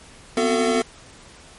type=tone cluster; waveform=square; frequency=248.9 / 261.2 / 367.1 / 446.5 / 678 Hz; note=B3 / C4 / F#4 / A4 / E5; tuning=+14 / -3 / -14 / +25 / +49 cents; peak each=-24 / -31 / -27 / -22 / -26 dBFS; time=0.37-0.82 s; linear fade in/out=2 ms; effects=pink hiss -46 dBFS RMS until 1.58 s + MP3 48 kbps